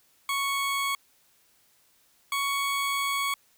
20% pulse tone pair in turn, 1108.7 / 1114.6 Hz, C#6 / C#6, 0 / +9 cents, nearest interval unison, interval 9 cents, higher second, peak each -21 dBFS, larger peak neither, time 0.29-0.95 / 2.32-3.34 s, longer second, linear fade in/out 2 ms, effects white hiss -64 dBFS RMS until 3.57 s

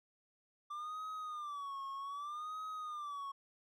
triangle tone with vibrato, 1174.7 Hz, D6, in tune, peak -39 dBFS, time 0.7-3.32 s, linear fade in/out 10 ms, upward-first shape sine, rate 0.64 Hz, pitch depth 130 cents each way, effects none

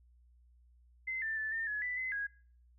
sine tone with pitch steps, 2062 / 1779 / 1750 / 1809 / 1695 / 1985 / 2040 / 1648 Hz, C7 / A6 / A6 / A6 / G#6 / B6 / C7 / G#6, -26 / +19 / -10 / +48 / +35 / +8 / -44 / -14 cents, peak -34 dBFS, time 1.07-2.27 s, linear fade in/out 10 ms, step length 150 ms, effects noise-tail reverb RT60 0.5 s tail -21 dB re dry + added 60 Hz sine -61 dBFS peak until 2.78 s

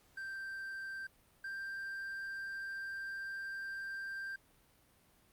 triangle tone pair in turn, 1568 / 1578.9 Hz, G6 / G6, 0 / +12 cents, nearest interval unison, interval 12 cents, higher second, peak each -39 / -38 dBFS, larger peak second, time 0.17-1.07 / 1.44-4.36 s, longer second, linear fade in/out 5 ms, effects pink hiss -68 dBFS RMS until 5.32 s + Opus 48 kbps

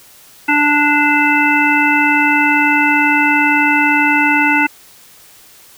harmonic tone, 293.7 Hz, D4, in tune, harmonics 1 / 3 / 5 / 7 / 9, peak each -16 / -16 / -16 / -16 / -16 dBFS, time 0.48-4.67 s, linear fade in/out 10 ms, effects white hiss -43 dBFS RMS until 5.77 s

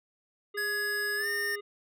harmonic tone, 410 Hz, G#4, 22 cents flat, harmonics 1 / 3 / 5 / 7 / 9, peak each -37 / -47 / -51 / -54 / -56 dBFS, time 0.54-1.61 s, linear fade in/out 10 ms
square tone with pitch glide, 1681 to 1822.6 Hz, G#6 to A#6, +20 to -39 cents, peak -30 dBFS, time 0.57-1.56 s, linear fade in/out 10 ms, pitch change +141 cents, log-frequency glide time 1.16-1.28 s
effects none

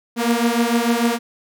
sawtooth beating tone pair, 231.7 / 238.4 Hz, A#3 / A#3, -10 / +39 cents, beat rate 6.7 Hz, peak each -15 dBFS, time 0.16-1.19 s, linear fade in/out 50 ms, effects none

